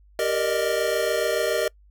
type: chord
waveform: square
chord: Eb major seventh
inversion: first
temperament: equal with one note detuned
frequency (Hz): 392 / 466.2 / 595.2 / 622.3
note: G4 / Bb4 / D5 / Eb5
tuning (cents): 0 / 0 / +23 / 0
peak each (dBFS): -30 / -26 / -29 / -27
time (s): 0.19-1.68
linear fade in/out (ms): 2
effects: noise-tail reverb RT60 0.1 s tail -25 dB re dry + added 50 Hz sine -51 dBFS peak until 1.9 s